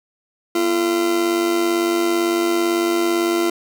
40% pulse tone with amplitude modulation, 341.7 Hz, F4, 38 cents flat, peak -13 dBFS, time 0.55-3.5 s, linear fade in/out 5 ms, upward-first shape sine, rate 97.9 Hz, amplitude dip 55%, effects none

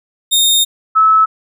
sawtooth / sine tone pair in turn, 3678 / 1300.4 Hz, A#7 / E6, -24 / -24 cents, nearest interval octave + tritone, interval 1800 cents, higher first, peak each -6 dBFS, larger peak neither, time 0.31-0.65 / 0.95-1.26 s, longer first, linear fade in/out 20 ms, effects none

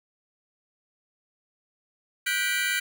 sawtooth chord, G major seventh, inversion third, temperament just, 1470 / 1568 / 1960 / 2352 Hz, F#6 / G6 / B6 / D7, -12 / 0 / -14 / +2 cents, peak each -26 dBFS, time 2.26-2.8 s, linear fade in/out 10 ms, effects none

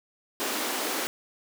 pink high-pass noise, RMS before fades -30 dBFS, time 0.4-1.07 s, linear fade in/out 0 ms, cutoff 240 Hz, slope 48 dB/octave, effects none

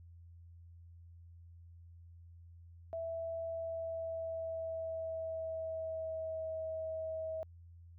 sine tone with pitch glide, 659.3 to 640.5 Hz, E5 to E5, 0 to -50 cents, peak -37 dBFS, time 2.93-7.43 s, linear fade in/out 0 ms, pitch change -50 cents, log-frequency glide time 3.47-6.52 s, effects added 85 Hz sine -53 dBFS peak until 7.98 s

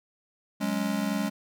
square chord, F# suspended second, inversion none, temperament just, 185 / 208.1 / 277.5 Hz, F#3 / G#3 / C#4, 0 / +4 / +2 cents, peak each -34 / -29 / -33 dBFS, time 0.6-1.3 s, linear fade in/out 20 ms, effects none

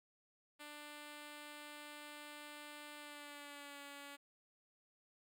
5% pulse tone with pitch glide, 295.8 to 283.8 Hz, D4 to C#4, +13 to +41 cents, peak -39 dBFS, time 0.59-4.17 s, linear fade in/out 20 ms, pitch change -72 cents, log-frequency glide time 2.97-3.81 s, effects none

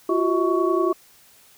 sine tone cluster, 344.1 / 374.7 / 640 / 1118 Hz, F4 / F#4 / D#5 / C#6, -26 / +22 / +49 / +14 cents, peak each -21 / -22 / -28 / -25 dBFS, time 0.09-0.93 s, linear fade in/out 5 ms, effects white hiss -53 dBFS RMS until 1.57 s

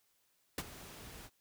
pink noise with ADSR envelope, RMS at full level -35 dBFS, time 0.58-1.3 s, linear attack 3 ms, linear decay 38 ms, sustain -16 dB, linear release 50 ms, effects white hiss -75 dBFS RMS until 1.4 s

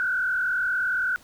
sine tone with frequency modulation, 1487 Hz, F#6, 8 cents sharp, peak -22 dBFS, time 0-1.16 s, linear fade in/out 0 ms, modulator 41.1 Hz, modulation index 1.4, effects pink hiss -53 dBFS RMS until 1.23 s

